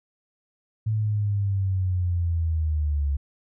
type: linear sweep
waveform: sine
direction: down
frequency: 110 to 69.3 Hz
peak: -21 dBFS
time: 0.86-3.17 s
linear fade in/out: 10 ms
effects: none